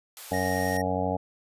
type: high-pass noise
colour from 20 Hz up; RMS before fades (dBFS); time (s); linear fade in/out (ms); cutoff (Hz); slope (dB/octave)
white; -42; 0.17-0.77; 0; 520; 24
type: harmonic tone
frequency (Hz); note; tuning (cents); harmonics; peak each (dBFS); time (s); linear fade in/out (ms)
92.5; F#2; 0; 1 / 2 / 3 / 5 / 6 / 7 / 8 / 9; -33 / -33 / -33 / -33 / -33 / -33 / -33 / -33; 0.31-1.17; 10
type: tone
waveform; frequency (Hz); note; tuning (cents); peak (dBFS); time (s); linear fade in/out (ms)
square; 1864.7; A#6; 0; -33; 0.33-0.82; 10
effects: resampled to 32000 Hz